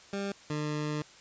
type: tone pair in turn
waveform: 20% pulse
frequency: 198.9 / 150.43 Hz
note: G3 / D3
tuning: +25 / +42 cents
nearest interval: perfect fourth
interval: 483 cents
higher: first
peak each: -27 / -26 dBFS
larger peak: second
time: 0.13-0.32 / 0.5-1.02 s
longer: second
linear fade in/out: 2 ms
effects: white hiss -54 dBFS RMS until 1.2 s + resampled to 16000 Hz